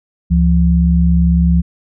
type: tone pair together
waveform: sine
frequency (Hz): 70.2 / 172.06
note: C#2 / F3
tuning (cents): +22 / -26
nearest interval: octave + major third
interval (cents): 1552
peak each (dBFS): -11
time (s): 0.3-1.62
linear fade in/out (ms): 20
effects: none